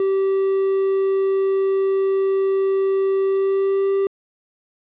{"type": "tone with pitch glide", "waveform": "triangle", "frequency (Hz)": [387.6, 392.1], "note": ["G4", "G4"], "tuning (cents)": [-20, 0], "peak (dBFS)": -14, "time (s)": [0, 4.07], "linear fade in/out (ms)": 2, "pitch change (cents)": 20, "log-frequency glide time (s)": [3.25, 3.92], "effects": ["resampled to 8000 Hz", "9-bit"]}